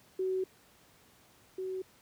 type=tone pair in turn; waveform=sine; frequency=375.4 / 375.4 Hz; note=F#4 / F#4; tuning=+25 / +25 cents; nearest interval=unison; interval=0 cents; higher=neither; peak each=-29 / -34 dBFS; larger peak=first; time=0.19-0.44 / 1.58-1.82 s; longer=first; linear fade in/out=5 ms; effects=pink hiss -62 dBFS RMS until 2.01 s + high-pass 80 Hz 12 dB/octave